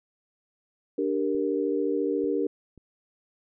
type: chord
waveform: sine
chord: G minor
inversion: second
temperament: equal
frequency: 293.7 / 392 / 466.2 Hz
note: D4 / G4 / Bb4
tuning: 0 / 0 / 0 cents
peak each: -28 dBFS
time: 0.98-2.47 s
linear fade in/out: 5 ms
type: clicks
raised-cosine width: 3 ms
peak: -37 dBFS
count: 3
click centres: 1.349 / 2.242 / 2.777 s
effects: none